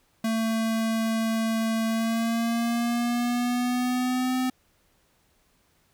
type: tone with pitch glide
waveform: square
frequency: 224.1 to 255.9 Hz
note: A3 to C4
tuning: +32 to -38 cents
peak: -24 dBFS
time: 0.24-4.5 s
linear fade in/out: 5 ms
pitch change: +230 cents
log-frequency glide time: 1.89-4.36 s
effects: pink hiss -66 dBFS RMS until 5.93 s